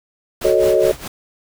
pink noise with tremolo, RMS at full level -27 dBFS, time 0.41-1.08 s, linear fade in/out 5 ms, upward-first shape sine, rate 4.8 Hz, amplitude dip 80%
sine chord, D# half-diminished seventh, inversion first, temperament equal, 370 / 440 / 554.4 / 622.3 Hz, F#4 / A4 / C#5 / D#5, 0 / 0 / 0 / 0 cents, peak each -17 dBFS, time 0.44-0.92 s, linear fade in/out 10 ms
effects none

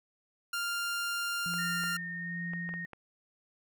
sawtooth tone, 1396.9 Hz, F6, in tune, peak -28 dBFS, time 0.53-1.97 s, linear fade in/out 5 ms
sine tone with tremolo, 173.2 Hz, F3, 14 cents flat, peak -36 dBFS, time 1.46-2.85 s, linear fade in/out 0 ms, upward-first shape sine, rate 1.2 Hz, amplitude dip 50%
clicks, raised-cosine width 0.5 ms, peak -30 dBFS, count 6, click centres 1.538 / 1.837 / 2.535 / 2.691 / 2.739 / 2.933 s
sine tone with pitch glide, 1828 to 1852.4 Hz, A#6 to A#6, -34 to -11 cents, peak -37 dBFS, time 1.58-2.86 s, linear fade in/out 10 ms, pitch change +23 cents, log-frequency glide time 2.09-2.41 s
effects none

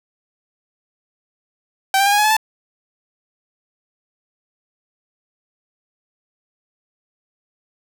sawtooth tone with pitch steps, 775 / 791.3 / 807.9 / 824.9 / 842.2 / 859.9 / 878 Hz, G5 / G5 / G#5 / G#5 / G#5 / A5 / A5, -20 / +16 / -48 / -12 / +24 / -40 / -4 cents, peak -9 dBFS, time 1.94-2.367 s, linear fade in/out 2 ms, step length 61 ms, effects none

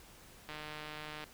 click train, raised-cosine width 0.3 ms, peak -28 dBFS, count 115, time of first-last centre 0.49-1.24 s, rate 152 Hz, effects pink hiss -57 dBFS RMS until 1.33 s

